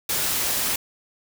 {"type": "noise", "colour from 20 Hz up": "white", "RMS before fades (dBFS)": -24, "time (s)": [0.09, 0.76], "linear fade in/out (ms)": 5, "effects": []}